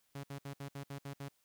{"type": "tone bursts", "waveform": "sawtooth", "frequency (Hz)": 139.9, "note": "C#3", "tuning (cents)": 16, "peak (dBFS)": -38, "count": 8, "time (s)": [0.15, 1.285], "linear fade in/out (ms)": 5, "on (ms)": 85, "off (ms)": 65, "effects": ["white hiss -75 dBFS RMS until 1.44 s"]}